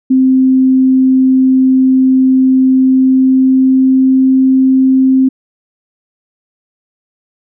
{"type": "tone with pitch glide", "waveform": "sine", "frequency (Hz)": [261, 262.8], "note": ["C4", "C4"], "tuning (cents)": [-4, 8], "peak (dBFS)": -5, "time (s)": [0.1, 5.29], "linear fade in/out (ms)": 10, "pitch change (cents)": 12, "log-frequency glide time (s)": [2.74, 4.34], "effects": []}